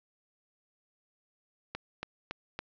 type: click train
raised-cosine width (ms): 0.3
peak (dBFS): -20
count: 4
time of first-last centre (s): 1.75-2.59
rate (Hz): 3.57
effects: resampled to 16000 Hz + 9-bit